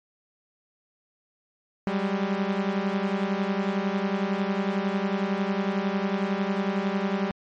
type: beating tone pair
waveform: sawtooth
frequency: 191.1 / 202.1 Hz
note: G3 / G#3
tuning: -44 / -47 cents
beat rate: 11 Hz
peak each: -23 dBFS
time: 1.87-7.31 s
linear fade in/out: 0 ms
effects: low-pass 3000 Hz 12 dB/octave + MP3 48 kbps